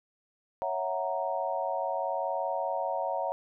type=chord; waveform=sine; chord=F# dominant seventh; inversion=second; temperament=equal; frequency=554.4 / 659.3 / 740 / 932.3 Hz; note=C#5 / E5 / F#5 / A#5; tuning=0 / 0 / 0 / 0 cents; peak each=-34 dBFS; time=0.62-3.32 s; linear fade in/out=0 ms; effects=none